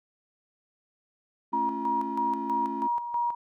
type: chord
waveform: triangle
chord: A augmented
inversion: none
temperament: just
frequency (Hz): 220 / 275 / 343.8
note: A3 / C#4 / E#4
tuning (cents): 0 / -14 / -27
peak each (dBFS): -36 / -33 / -36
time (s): 1.52-2.88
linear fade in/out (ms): 20
type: tone with tremolo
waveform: sine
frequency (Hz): 952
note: A#5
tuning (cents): +36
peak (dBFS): -24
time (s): 1.53-3.35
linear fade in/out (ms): 5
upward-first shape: square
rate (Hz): 3.1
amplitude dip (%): 60
effects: none